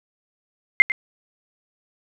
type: tone with echo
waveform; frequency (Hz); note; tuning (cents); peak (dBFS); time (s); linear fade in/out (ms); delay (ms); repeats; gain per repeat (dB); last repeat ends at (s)
sine; 2101; C7; +7; -5; 0.8-0.82; 0; 99; 1; -15; 0.919
effects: none